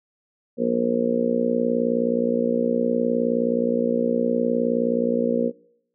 harmonic tone, 59.3 Hz, A#1, 30 cents sharp, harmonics 3 / 4 / 5 / 6 / 7 / 8 / 9, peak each -33 / -23 / -33 / -32 / -31 / -24 / -26 dBFS, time 0.57-5.52 s, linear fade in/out 50 ms, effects noise-tail reverb RT60 0.7 s tail -23 dB re dry

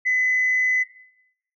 sine tone with frequency modulation, 2014 Hz, B6, 33 cents sharp, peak -17 dBFS, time 0.05-0.84 s, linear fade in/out 20 ms, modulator 107 Hz, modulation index 0.26, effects noise-tail reverb RT60 0.8 s tail -18 dB re dry + tanh soft clip ceiling -13 dBFS

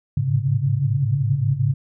sine tone cluster, 104.6 / 110 / 127.5 / 137.9 / 143.9 Hz, G#2 / A2 / C3 / C#3 / D3, +13 / 0 / -44 / -9 / -35 cents, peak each -24 / -25 / -27 / -20 / -28 dBFS, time 0.17-1.74 s, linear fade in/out 5 ms, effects none

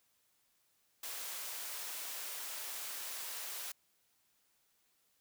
white high-pass noise, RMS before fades -43 dBFS, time 1.03-3.72 s, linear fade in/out 5 ms, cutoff 520 Hz, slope 12 dB/octave, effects white hiss -75 dBFS RMS until 5.2 s

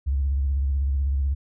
sine tone with vibrato, 68.9 Hz, C#2, 10 cents flat, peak -19 dBFS, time 0.06-1.35 s, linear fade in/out 20 ms, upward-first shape triangle, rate 16 Hz, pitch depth 110 cents each way, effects tanh soft clip ceiling -16 dBFS

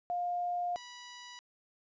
sine / 10% pulse tone pair in turn, 707 / 978.7 Hz, F5 / B5, +21 / -16 cents, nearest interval tritone, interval 563 cents, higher second, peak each -31 / -38 dBFS, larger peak first, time 0.1-0.76 / 0.76-1.39 s, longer first, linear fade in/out 0 ms, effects resampled to 16000 Hz + 12-bit

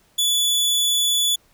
sawtooth tone, 3445 Hz, A7, 37 cents flat, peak -14 dBFS, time 0.18-1.36 s, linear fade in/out 10 ms, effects pink hiss -59 dBFS RMS until 1.53 s

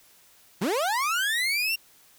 30% pulse linear sweep, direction up, 155.56 to 2790 Hz, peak -21 dBFS, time 0.61-1.76 s, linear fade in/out 10 ms, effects white hiss -57 dBFS RMS until 2.18 s

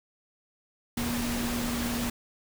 sine tone in noise, 238.8 Hz, A#3, 42 cents sharp, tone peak -30 dBFS, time 0.97-2.1 s, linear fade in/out 5 ms, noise pink, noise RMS -33 dBFS, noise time 0.97-2.1 s, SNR 0 dB, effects none

